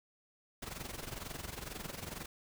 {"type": "noise with amplitude modulation", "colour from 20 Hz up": "pink", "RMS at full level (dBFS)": -41, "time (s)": [0.62, 2.26], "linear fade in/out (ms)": 5, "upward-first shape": "sine", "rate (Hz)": 22.1, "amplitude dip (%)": 75, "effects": []}